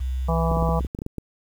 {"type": "tone", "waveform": "sine", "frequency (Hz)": 64.4, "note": "C2", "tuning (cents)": -27, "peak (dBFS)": -23, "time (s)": [0, 0.87], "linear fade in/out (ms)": 10}
{"type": "harmonic tone", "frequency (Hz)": 164.81, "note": "E3", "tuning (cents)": 0, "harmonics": [1, 3, 4, 5, 6, 7], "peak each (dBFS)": [-23, -28, -29, -30, -31, -31], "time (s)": [0.28, 0.8], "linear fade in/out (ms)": 10}
{"type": "clicks", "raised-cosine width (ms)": 3, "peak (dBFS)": -17, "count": 11, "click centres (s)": [0.515, 0.569, 0.626, 0.69, 0.808, 0.848, 0.949, 0.989, 1.019, 1.064, 1.183]}
{"effects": ["8-bit"]}